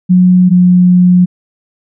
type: tone pair in turn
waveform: sine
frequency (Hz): 181.7 / 179.82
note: F#3 / F#3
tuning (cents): -31 / -49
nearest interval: unison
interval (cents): 18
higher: first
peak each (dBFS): -3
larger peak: neither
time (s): 0.09-0.5 / 0.5-1.26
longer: second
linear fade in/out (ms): 20
effects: none